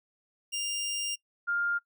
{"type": "tone pair in turn", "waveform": ["20% pulse", "sine"], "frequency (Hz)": [2800, 1403.7], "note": ["F7", "F6"], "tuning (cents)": [4, 8], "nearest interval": "octave", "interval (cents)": 1196, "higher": "first", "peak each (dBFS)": -26, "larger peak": "neither", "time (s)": [[0.52, 1.16], [1.47, 1.79]], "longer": "first", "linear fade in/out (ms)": 20, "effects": ["noise-tail reverb RT60 0.1 s tail -22 dB re dry"]}